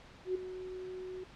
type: tone with ADSR envelope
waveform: sine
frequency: 369.8 Hz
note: F#4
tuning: 1 cent flat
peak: -28 dBFS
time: 0.25-1.24 s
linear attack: 100 ms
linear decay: 8 ms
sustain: -12 dB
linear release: 7 ms
effects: pink hiss -55 dBFS RMS until 1.35 s + low-pass 4000 Hz 12 dB/octave